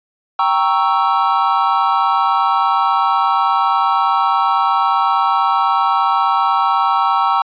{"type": "chord", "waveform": "triangle", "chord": "G diminished seventh", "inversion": "none", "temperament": "equal", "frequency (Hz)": [784, 932.3, 1108.7, 1318.5], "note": ["G5", "Bb5", "Db6", "Fb6"], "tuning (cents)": [0, 0, 0, 0], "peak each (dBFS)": -16, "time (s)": [0.39, 7.42], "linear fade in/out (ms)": 2, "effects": ["resampled to 11025 Hz"]}